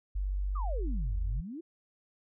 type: tone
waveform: sine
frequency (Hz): 48.11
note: G1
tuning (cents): -32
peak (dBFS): -29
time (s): 0.15-1.41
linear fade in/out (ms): 10
type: exponential two-way sweep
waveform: sine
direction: down then up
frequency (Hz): 1276 to 70 to 354.1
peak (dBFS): -38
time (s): 0.55-1.61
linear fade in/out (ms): 10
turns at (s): 1.2
effects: none